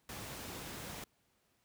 pink noise, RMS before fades -45 dBFS, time 0.09-1.04 s, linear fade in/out 2 ms, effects pink hiss -75 dBFS RMS until 1.64 s + high-pass 60 Hz 12 dB/octave

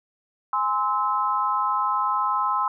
sine chord, Ab augmented, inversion none, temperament just, 830.6 / 1038.3 / 1297.8 Hz, Ab5 / C6 / E6, 0 / -14 / -27 cents, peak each -28 / -23 / -25 dBFS, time 0.53-2.68 s, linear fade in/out 2 ms, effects none

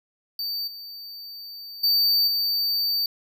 square tone with level steps, 4603 Hz, D8, 36 cents flat, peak -27 / -37 / -18 / -22 dBFS, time 0.39-3.06 s, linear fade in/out 2 ms, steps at 0.67 / 1.83 / 2.27 s, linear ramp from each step 10 ms, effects none

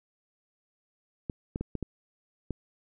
clicks, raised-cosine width 3 ms, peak -19 dBFS, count 6, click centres 1.298 / 1.559 / 1.61 / 1.753 / 1.827 / 2.507 s, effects none

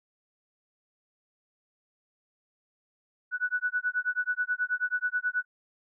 sine tone with tremolo, 1480 Hz, F#6, in tune, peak -23 dBFS, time 3.31-5.45 s, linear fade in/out 50 ms, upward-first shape sine, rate 9.3 Hz, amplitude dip 100%, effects none

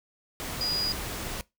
sine tone in noise, 4898 Hz, D#8, 28 cents flat, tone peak -27 dBFS, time 0.61-0.92 s, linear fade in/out 0 ms, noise pink, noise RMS -35 dBFS, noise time 0.4-1.41 s, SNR +5 dB, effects noise-tail reverb RT60 0.2 s tail -21 dB re dry

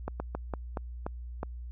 slowing click train, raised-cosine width 1 ms, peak -19 dBFS, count 7, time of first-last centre 0.08-1.431 s, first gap 120 ms, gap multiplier 1.25, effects added 60 Hz sine -38 dBFS peak until 1.71 s

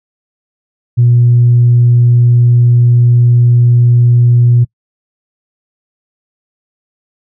sine tone, 120.6 Hz, B2, 41 cents flat, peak -3 dBFS, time 0.97-4.65 s, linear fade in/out 20 ms, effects noise-tail reverb RT60 0.1 s tail -25 dB re dry + tanh soft clip ceiling 0 dBFS

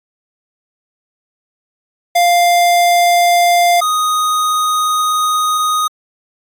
square tone pair in turn, 698.5 / 1244.6 Hz, F5 / D#6, 0 / 0 cents, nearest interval minor seventh, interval 1000 cents, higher second, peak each -9 / -13 dBFS, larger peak first, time 2.15-3.81 / 3.81-5.88 s, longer second, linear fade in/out 10 ms, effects AAC 64 kbps

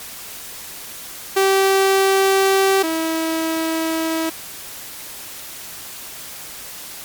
sawtooth tone pair in turn, 387.3 / 323.6 Hz, G4 / E4, -21 / -32 cents, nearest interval minor third, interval 311 cents, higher first, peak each -9 / -15 dBFS, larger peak first, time 1.36-2.83 / 2.83-4.3 s, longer neither, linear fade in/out 10 ms, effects white hiss -34 dBFS RMS until 7.04 s + MP3 96 kbps

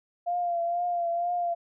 sine tone with vibrato, 694 Hz, F5, 11 cents flat, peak -25 dBFS, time 0.26-1.55 s, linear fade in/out 20 ms, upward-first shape triangle, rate 2.1 Hz, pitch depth 42 cents each way, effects none

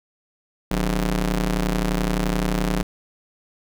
sawtooth ring-modulated tone, 112.1 Hz, A2, 33 cents sharp, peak -13 dBFS, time 0.71-2.83 s, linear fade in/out 5 ms, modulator 71.8 Hz, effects none

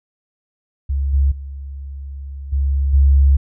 sine tone with level steps, 69 Hz, C#2, 7 cents flat, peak -16 / -11 / -27 / -14 / -8 dBFS, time 0.89-3.37 s, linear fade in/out 10 ms, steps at 1.13 / 1.31 / 2.52 / 2.93 s, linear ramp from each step 10 ms, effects none

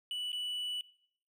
triangle tone with dropouts, 2960 Hz, F#7, in tune, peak -33 dBFS, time 0.11-0.81 s, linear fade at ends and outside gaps 1 ms, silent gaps 0.319-0.329 s, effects noise-tail reverb RT60 0.6 s tail -19 dB re dry

